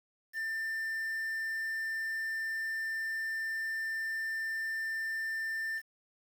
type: tone with quantisation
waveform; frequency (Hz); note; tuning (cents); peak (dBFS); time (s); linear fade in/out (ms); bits
triangle; 1789; A6; +28; -31; 0.33-5.82; 50; 9
effects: none